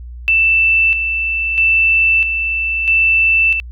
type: tone with tremolo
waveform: sine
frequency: 2658 Hz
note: E7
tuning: 14 cents sharp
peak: -9 dBFS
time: 0.28-3.6 s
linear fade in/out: 0 ms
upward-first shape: square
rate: 0.77 Hz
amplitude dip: 50%
effects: added 60 Hz sine -28 dBFS peak until 3.71 s